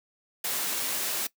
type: noise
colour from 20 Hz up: white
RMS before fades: -30 dBFS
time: 0.44-1.27 s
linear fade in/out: 5 ms
effects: noise-tail reverb RT60 0.1 s tail -20 dB re dry + high-pass 200 Hz 12 dB/octave